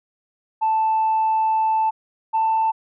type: tone pair in turn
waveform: sine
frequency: 880 / 887.7 Hz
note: A5 / A5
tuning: 0 / +15 cents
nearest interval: unison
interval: 15 cents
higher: second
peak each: -15 dBFS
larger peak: neither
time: 0.61-1.91 / 2.33-2.72 s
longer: first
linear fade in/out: 20 ms
effects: tanh soft clip ceiling -13 dBFS